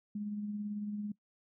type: tone with tremolo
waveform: sine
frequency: 207.7 Hz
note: G#3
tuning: in tune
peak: -34 dBFS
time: 0.15-1.12 s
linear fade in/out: 5 ms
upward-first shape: sine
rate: 18 Hz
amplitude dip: 35%
effects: noise-tail reverb RT60 0.1 s tail -20 dB re dry